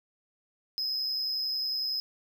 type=tone with amplitude modulation; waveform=triangle; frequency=5090 Hz; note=D#8; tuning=39 cents sharp; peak=-25 dBFS; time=0.78-2 s; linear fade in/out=0 ms; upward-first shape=sine; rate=131 Hz; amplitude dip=55%; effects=none